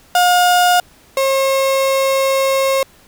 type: tone pair in turn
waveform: 35% pulse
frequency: 715 / 538.6 Hz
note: F5 / C#5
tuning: +41 / -50 cents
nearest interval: perfect fourth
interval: 491 cents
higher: first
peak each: -8 / -11 dBFS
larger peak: first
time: 0.15-0.8 / 1.17-2.83 s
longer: second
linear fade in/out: 2 ms
effects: pink hiss -48 dBFS RMS until 3.07 s